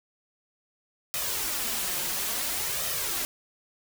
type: noise with flanger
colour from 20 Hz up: white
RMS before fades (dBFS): -30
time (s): 1.14-3.25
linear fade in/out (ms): 0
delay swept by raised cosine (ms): 1.6 to 5.6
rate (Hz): 0.58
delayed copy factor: +0.55
effects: none